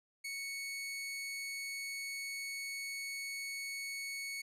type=tone; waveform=sawtooth; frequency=2217 Hz; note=C#7; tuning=in tune; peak=-36 dBFS; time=0.24-4.42 s; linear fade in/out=10 ms; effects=resampled to 32000 Hz